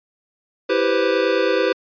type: chord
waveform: square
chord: C major seventh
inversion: first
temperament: equal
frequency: 329.6 / 392 / 493.9 / 523.3 Hz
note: E4 / G4 / B4 / C5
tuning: 0 / 0 / 0 / 0 cents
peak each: -25 / -22 / -21 / -23 dBFS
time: 0.69-1.73 s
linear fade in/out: 10 ms
effects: resampled to 11025 Hz

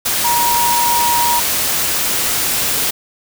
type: tone in noise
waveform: sine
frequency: 950 Hz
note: A#5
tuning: 33 cents sharp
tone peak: -14 dBFS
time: 0.24-1.4 s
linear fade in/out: 10 ms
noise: white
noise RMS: -17 dBFS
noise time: 0.05-2.91 s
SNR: 0 dB
effects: none

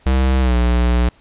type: tone with pitch glide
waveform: square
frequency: 65.4 to 60.32 Hz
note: C2 to B1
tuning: 0 to -40 cents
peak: -13 dBFS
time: 0.06-1.09 s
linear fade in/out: 5 ms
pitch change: -140 cents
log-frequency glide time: 0.4-0.56 s
effects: pink hiss -52 dBFS RMS until 1.2 s + resampled to 8000 Hz

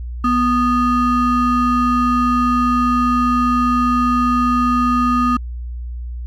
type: ring-modulated tone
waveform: triangle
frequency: 740 Hz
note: F#5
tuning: in tune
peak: -8 dBFS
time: 0.24-5.37 s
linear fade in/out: 5 ms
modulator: 495 Hz
effects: added 60 Hz sine -24 dBFS peak until 6.26 s

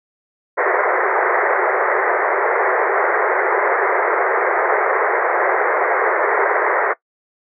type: band-pass noise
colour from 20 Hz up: pink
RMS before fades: -17 dBFS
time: 0.57-6.94 s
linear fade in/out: 20 ms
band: 370 to 2100 Hz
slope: 96 dB/octave
effects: noise-tail reverb RT60 0.1 s tail -20 dB re dry

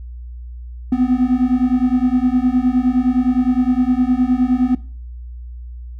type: beating tone pair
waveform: triangle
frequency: 246.9 / 256.6 Hz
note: B3 / C4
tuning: 0 / -34 cents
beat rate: 9.7 Hz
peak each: -14 dBFS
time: 0.92-4.75 s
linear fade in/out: 5 ms
effects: noise-tail reverb RT60 0.4 s tail -19 dB re dry + added 60 Hz sine -29 dBFS peak until 5.99 s

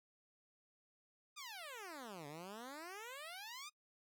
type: exponential two-way sweep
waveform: 10% pulse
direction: down then up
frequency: 1259 to 140 to 1259 Hz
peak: -40 dBFS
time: 1.36-3.7 s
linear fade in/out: 20 ms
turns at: 2.27 s
effects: noise-tail reverb RT60 0.1 s tail -23 dB re dry

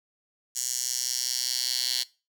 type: tone with high-pass filter sweep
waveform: 10% pulse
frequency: 125 Hz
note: B2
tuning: 21 cents sharp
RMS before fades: -29 dBFS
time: 0.55-2.04 s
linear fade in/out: 20 ms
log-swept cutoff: 6600 to 4100 Hz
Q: 3
effects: noise-tail reverb RT60 0.3 s tail -21 dB re dry

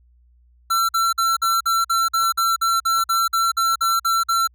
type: tone bursts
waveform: square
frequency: 1349 Hz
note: E6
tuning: 40 cents sharp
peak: -17 dBFS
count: 16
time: 0.7-4.475 s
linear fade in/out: 10 ms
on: 190 ms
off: 49 ms
effects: added 60 Hz sine -52 dBFS peak until 4.54 s

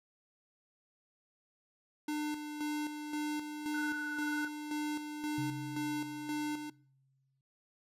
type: tone with tremolo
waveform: square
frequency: 299.9 Hz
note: D4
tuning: 36 cents sharp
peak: -34 dBFS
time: 2.08-6.7 s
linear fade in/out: 5 ms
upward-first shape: square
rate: 1.9 Hz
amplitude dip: 50%
type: tone with vibrato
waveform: sine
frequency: 1481 Hz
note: F#6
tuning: 1 cent sharp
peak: -37 dBFS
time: 3.74-4.48 s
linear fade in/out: 5 ms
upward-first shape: sine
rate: 20 Hz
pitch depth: 24 cents each way
type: tone with exponential decay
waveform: sine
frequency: 134.3 Hz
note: C3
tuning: 46 cents sharp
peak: -36 dBFS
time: 5.38-7.41 s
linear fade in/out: 2 ms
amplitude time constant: 440 ms
effects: noise-tail reverb RT60 0.5 s tail -23 dB re dry + resampled to 32000 Hz

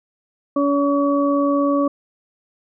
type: harmonic tone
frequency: 283.5 Hz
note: C#4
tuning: 39 cents sharp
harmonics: 1 / 2 / 4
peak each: -17 / -20 / -23 dBFS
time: 0.56-1.88 s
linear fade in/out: 5 ms
effects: none

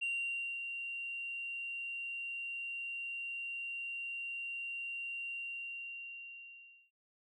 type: tone with ADSR envelope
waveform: sine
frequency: 2764 Hz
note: F7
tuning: 19 cents flat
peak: -31 dBFS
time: 0.01-6.91 s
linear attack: 18 ms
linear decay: 560 ms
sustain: -7 dB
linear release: 1600 ms
effects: tanh soft clip ceiling -31 dBFS

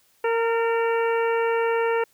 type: harmonic tone with a mistuned harmonic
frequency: 460.3 Hz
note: A#4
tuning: 22 cents flat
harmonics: 1 / 2 / 3 / 4 / 5 / 6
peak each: -21 / -27 / -31 / -33 / -35 / -37 dBFS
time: 0.24-2.04 s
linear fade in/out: 5 ms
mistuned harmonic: 4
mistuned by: -27 cents
effects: white hiss -62 dBFS RMS until 2.13 s

